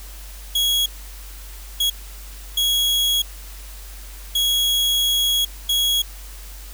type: tone bursts at uneven times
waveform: 40% pulse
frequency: 3322 Hz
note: G#7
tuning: in tune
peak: -16 dBFS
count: 5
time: 0.55-0.86 / 1.8-1.9 / 2.57-3.22 / 4.35-5.45 / 5.69-6.02 s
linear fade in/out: 5 ms
effects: added 48 Hz sine -35 dBFS peak until 6.73 s + white hiss -42 dBFS RMS until 6.73 s